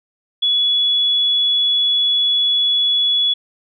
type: tone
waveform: sine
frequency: 3395 Hz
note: G#7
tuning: 37 cents sharp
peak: -13 dBFS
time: 0.42-3.34 s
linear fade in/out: 10 ms
effects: none